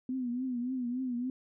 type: tone with vibrato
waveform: sine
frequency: 250 Hz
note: B3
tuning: 21 cents sharp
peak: -31 dBFS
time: 0.09-1.3 s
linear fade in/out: 2 ms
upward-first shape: triangle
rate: 3.5 Hz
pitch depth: 100 cents each way
effects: none